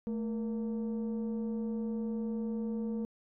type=tone pair together; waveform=sine; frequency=220.1 / 469.9 Hz; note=A3 / A#4; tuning=+1 / +14 cents; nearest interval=octave + minor second; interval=1313 cents; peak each=-31 / -38 dBFS; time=0.07-3.05 s; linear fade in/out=0 ms; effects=tanh soft clip ceiling -29 dBFS